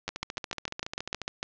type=two click trains; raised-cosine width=0.2 ms; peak=-14 / -17 dBFS; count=10 / 17; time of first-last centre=0.08-1.429 / 0.09-1.217 s; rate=6.67 / 14.2 Hz; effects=resampled to 16000 Hz + 9-bit